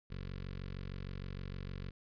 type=tone with notch filter; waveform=15% pulse; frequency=46.49 Hz; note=F#1; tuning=9 cents sharp; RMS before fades=-43 dBFS; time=0.1-1.91 s; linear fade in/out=10 ms; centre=770 Hz; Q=1; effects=resampled to 11025 Hz